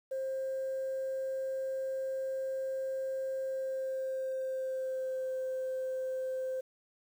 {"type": "tone with pitch glide", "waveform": "sine", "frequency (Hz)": [530, 519.7], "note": ["C5", "C5"], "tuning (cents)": [22, -12], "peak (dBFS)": -31, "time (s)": [0.11, 6.61], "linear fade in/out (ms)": 10, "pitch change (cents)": -34, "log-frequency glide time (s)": [3.44, 5.36], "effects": ["tanh soft clip ceiling -30 dBFS", "10-bit"]}